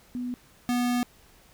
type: tone pair in turn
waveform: sine / square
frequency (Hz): 246.9 / 244.6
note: B3 / B3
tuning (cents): 0 / -16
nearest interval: unison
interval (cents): 16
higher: first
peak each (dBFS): -29 / -24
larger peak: second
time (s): 0.15-0.34 / 0.69-1.03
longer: second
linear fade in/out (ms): 0
effects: pink hiss -57 dBFS RMS until 1.53 s